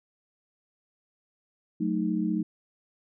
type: chord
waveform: sine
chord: D# diminished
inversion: first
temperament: equal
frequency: 185 / 220 / 311.1 Hz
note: F#3 / A3 / D#4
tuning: 0 / 0 / 0 cents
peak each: -29 dBFS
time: 1.8-2.43 s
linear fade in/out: 10 ms
effects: none